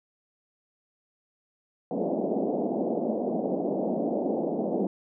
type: band-pass noise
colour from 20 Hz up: pink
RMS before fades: -28 dBFS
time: 1.91-4.87 s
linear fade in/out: 2 ms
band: 190 to 710 Hz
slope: 48 dB/octave
effects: none